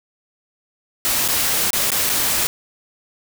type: noise with dropouts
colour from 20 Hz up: white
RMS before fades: -19 dBFS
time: 1.05-2.47 s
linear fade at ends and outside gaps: 0 ms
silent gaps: 1.278-1.286 / 1.705-1.732 / 1.904-1.918 / 2.093-2.098 s
effects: none